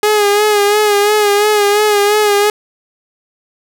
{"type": "tone with vibrato", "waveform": "sawtooth", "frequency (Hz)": 415.3, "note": "G#4", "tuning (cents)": 0, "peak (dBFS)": -5, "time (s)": [0.03, 2.5], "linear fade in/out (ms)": 2, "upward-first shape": "sine", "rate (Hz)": 2.9, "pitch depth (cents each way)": 44, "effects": []}